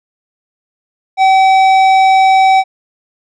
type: tone with tanh clipping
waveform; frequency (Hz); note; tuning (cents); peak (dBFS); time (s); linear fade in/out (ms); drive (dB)
sine; 765; G5; -42; -7; 1.17-2.64; 50; 12
effects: none